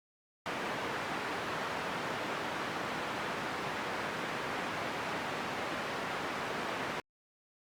white band-pass noise, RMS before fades -37 dBFS, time 0.46-7 s, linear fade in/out 0 ms, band 140 to 1600 Hz, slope 12 dB/octave, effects Opus 48 kbps

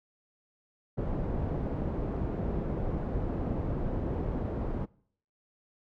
pink low-pass noise, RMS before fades -32 dBFS, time 0.97-4.86 s, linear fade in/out 20 ms, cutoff 540 Hz, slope 12 dB/octave, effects noise-tail reverb RT60 0.6 s tail -23 dB re dry

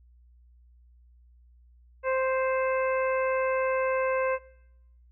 harmonic tone, 523.3 Hz, C5, in tune, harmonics 1 / 2 / 3 / 4 / 5, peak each -25 / -31 / -35 / -37 / -39 dBFS, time 2.03-4.39 s, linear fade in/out 50 ms, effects noise-tail reverb RT60 0.9 s tail -24 dB re dry + added 60 Hz sine -54 dBFS peak until 5.11 s

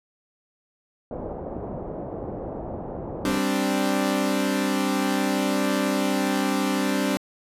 white low-pass noise, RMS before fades -33 dBFS, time 1.11-3.38 s, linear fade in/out 2 ms, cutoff 670 Hz, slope 24 dB/octave
sawtooth chord, G suspended fourth, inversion none, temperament equal, 196 / 261.6 / 293.7 Hz, G3 / C4 / D4, 0 / 0 / 0 cents, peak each -22 dBFS, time 3.25-7.17 s, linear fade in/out 0 ms
effects resampled to 32000 Hz

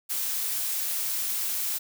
blue noise, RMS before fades -29 dBFS, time 0.09-1.79 s, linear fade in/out 20 ms, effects none

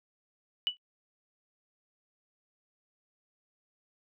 sine tone with exponential decay, 2960 Hz, F#7, in tune, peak -22 dBFS, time 0.67-0.77 s, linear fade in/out 0 ms, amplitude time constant 21 ms, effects noise-tail reverb RT60 0.1 s tail -25 dB re dry

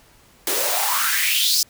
white noise with high-pass filter sweep, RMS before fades -20 dBFS, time 0.47-1.63 s, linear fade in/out 2 ms, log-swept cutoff 340 to 5500 Hz, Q 5.1, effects pink hiss -53 dBFS RMS until 1.69 s

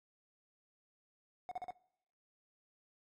triangle tone bursts, 729 Hz, F#5, 26 cents flat, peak -38 dBFS, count 4, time 1.49-1.706 s, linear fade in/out 0 ms, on 24 ms, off 40 ms, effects noise-tail reverb RT60 0.8 s tail -23 dB re dry + AAC 64 kbps

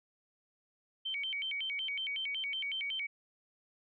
sine tone with vibrato, 2647 Hz, E7, 7 cents sharp, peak -34 dBFS, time 1.05-3.07 s, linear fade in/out 10 ms, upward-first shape square, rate 5.4 Hz, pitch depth 280 cents each way, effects none

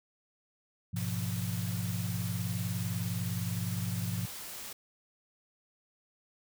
sine chord, F diminished, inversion first, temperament equal, 103.83 / 123.47 / 174.61 Hz, Ab2 / Cb3 / F3, 0 / 0 / 0 cents, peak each -35 / -37 / -36 dBFS, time 0.93-4.26 s, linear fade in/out 10 ms
white noise, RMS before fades -43 dBFS, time 0.96-4.73 s, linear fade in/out 5 ms
effects none

